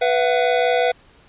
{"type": "chord", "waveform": "square", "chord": "B suspended fourth", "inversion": "none", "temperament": "equal with one note detuned", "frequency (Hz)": [493.9, 674.7, 740], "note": ["B4", "E5", "F#5"], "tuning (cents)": [0, 40, 0], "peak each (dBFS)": [-19, -21, -23], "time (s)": [0.01, 0.92], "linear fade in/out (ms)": 10, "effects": ["pink hiss -52 dBFS RMS until 1.28 s", "resampled to 8000 Hz"]}